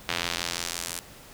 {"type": "tone with band-pass filter sweep", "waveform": "square", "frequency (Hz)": 42.93, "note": "F1", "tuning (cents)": -29, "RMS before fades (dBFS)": -32, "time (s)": [0.08, 1], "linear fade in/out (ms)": 10, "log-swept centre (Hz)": [3000, 9800], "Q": 1, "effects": ["pink hiss -48 dBFS RMS until 1.33 s"]}